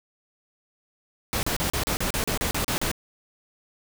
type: noise bursts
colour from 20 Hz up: pink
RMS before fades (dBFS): -26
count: 12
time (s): 1.33-2.915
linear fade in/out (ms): 0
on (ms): 100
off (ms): 35
effects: none